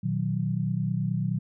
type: chord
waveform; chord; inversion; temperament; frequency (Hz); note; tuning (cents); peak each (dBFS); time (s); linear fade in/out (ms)
sine; B major; none; equal with one note detuned; 120.58 / 155.56 / 185; B2 / D#3 / F#3; -41 / 0 / 0; -29; 0.03-1.39; 10
effects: none